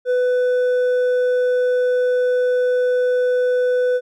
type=tone with hard clipping; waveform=sine; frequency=498.6 Hz; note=B4; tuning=16 cents sharp; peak=-16 dBFS; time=0.05-4.01 s; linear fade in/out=50 ms; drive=4 dB; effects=none